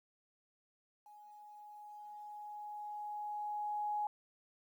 sine tone with level ramp, 836 Hz, G#5, 11 cents sharp, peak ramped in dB -55 to -33 dBFS, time 1.06-4.07 s, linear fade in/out 2 ms, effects 12-bit

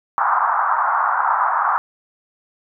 pink band-pass noise, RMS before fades -18 dBFS, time 0.18-1.78 s, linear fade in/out 0 ms, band 810 to 1400 Hz, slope 48 dB/octave, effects none

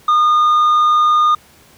triangle tone with tanh clipping, 1221 Hz, D#6, 33 cents flat, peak -10 dBFS, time 0.08-1.35 s, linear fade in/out 5 ms, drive 8 dB, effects pink hiss -47 dBFS RMS until 1.77 s + high-pass 60 Hz 12 dB/octave

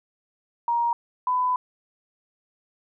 sine tone pair in turn, 942 / 1001.2 Hz, A#5 / B5, +18 / +23 cents, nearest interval minor second, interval 105 cents, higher second, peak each -20 dBFS, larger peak neither, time 0.68-0.93 / 1.27-1.56 s, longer second, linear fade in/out 2 ms, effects none

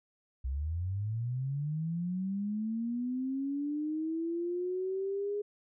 sine linear sweep, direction up, 61.74 to 415.2 Hz, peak -31 dBFS, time 0.44-5.42 s, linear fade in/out 10 ms, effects none

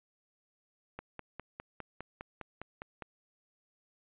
click train, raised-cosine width 0.5 ms, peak -26 dBFS, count 11, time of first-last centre 0.99-3.023 s, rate 4.92 Hz, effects resampled to 8000 Hz

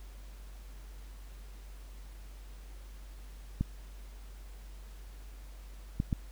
clicks, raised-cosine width 5 ms, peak -17 dBFS, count 3, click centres 3.61 / 6.001 / 6.128 s, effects added 48 Hz sine -45 dBFS peak until 6.31 s + pink hiss -59 dBFS RMS until 6.31 s

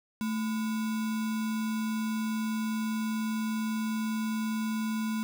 sine tone with sample-and-hold, 219.7 Hz, A3, 2 cents flat, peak -28 dBFS, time 0.21-5.23 s, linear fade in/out 0 ms, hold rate 1225 Hz, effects none

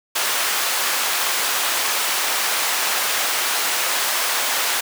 pink high-pass noise, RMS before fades -21 dBFS, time 0.15-4.81 s, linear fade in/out 10 ms, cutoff 900 Hz, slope 12 dB/octave, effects none

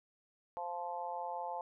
harmonic tone, 174.4 Hz, F3, 2 cents flat, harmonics 3 / 4 / 5 / 6, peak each -45 / -43 / -40 / -49 dBFS, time 0.57-1.61 s, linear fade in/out 0 ms, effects none

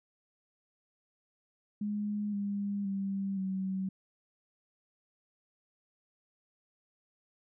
sine tone with pitch steps, 207.7 / 201.7 / 195.82 / 190.13 Hz, G#3 / G3 / G3 / F#3, 0 / +50 / -2 / +47 cents, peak -31 dBFS, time 1.81-3.89 s, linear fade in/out 5 ms, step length 520 ms, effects none

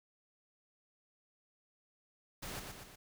pink noise with echo, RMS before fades -44 dBFS, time 2.42-2.6 s, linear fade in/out 10 ms, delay 120 ms, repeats 3, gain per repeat -4 dB, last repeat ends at 2.96 s, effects none

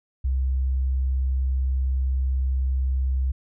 sine tone, 65.41 Hz, C2, in tune, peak -20 dBFS, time 0.24-3.32 s, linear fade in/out 10 ms, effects none

